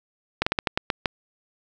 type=slowing click train; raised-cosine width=0.3 ms; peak=-5 dBFS; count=8; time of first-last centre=0.42-1.058 s; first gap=45 ms; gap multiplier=1.23; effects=none